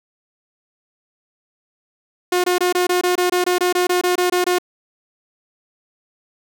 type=tone bursts; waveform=sawtooth; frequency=359.2 Hz; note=F4; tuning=49 cents sharp; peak=-11 dBFS; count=16; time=2.32-4.585 s; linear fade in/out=5 ms; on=120 ms; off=23 ms; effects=none